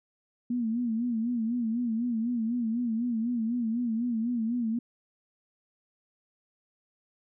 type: tone with vibrato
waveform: sine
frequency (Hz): 233.1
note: A#3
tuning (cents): 0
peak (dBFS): -26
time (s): 0.5-4.79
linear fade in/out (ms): 5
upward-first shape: sine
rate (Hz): 4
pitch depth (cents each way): 99
effects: none